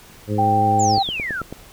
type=harmonic tone; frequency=104.7 Hz; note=G#2; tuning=15 cents sharp; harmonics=1 / 2 / 3 / 4 / 5; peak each=-22 / -25 / -27 / -28 / -29 dBFS; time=0.27-1 s; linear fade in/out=50 ms
type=tone; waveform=sine; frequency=784 Hz; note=G5; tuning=in tune; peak=-15 dBFS; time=0.38-1.03 s; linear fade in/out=10 ms
type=exponential sweep; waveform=sine; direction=down; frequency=7459 to 1300 Hz; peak=-23 dBFS; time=0.79-1.42 s; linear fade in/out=10 ms
type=click train; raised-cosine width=2 ms; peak=-16 dBFS; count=6; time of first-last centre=0.98-1.526 s; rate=9.16 Hz
effects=pink hiss -45 dBFS RMS until 1.72 s